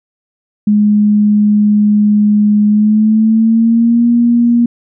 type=tone with pitch glide; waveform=sine; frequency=208.8 to 237.1 Hz; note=G#3 to A#3; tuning=+10 to +30 cents; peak=-6 dBFS; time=0.67-4.66 s; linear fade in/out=5 ms; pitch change=+220 cents; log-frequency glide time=2.67-4.07 s; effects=none